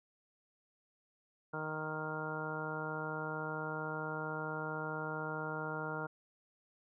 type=harmonic tone; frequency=155.56 Hz; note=D#3; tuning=in tune; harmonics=1 / 2 / 3 / 4 / 5 / 6 / 7 / 8 / 9; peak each=-44 / -47 / -44 / -47 / -48 / -46 / -50 / -52 / -42 dBFS; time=1.53-6.07 s; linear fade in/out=10 ms; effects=none

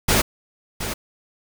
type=noise with echo; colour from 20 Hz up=pink; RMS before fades=-17 dBFS; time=0.08-0.22 s; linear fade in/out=10 ms; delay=720 ms; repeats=1; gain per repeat=-10 dB; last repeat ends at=0.94 s; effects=none

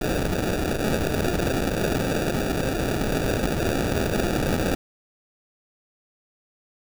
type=noise with sample-and-hold; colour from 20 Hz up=white; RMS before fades=-24 dBFS; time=0.01-4.75 s; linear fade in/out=5 ms; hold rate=1050 Hz; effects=none

